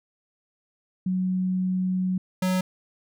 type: tone pair in turn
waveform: sine / square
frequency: 185 / 185 Hz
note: F#3 / F#3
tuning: 0 / 0 cents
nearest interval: unison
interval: 0 cents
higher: neither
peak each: -22 / -22 dBFS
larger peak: neither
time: 1.06-2.18 / 2.42-2.61 s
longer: first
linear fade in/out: 5 ms
effects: none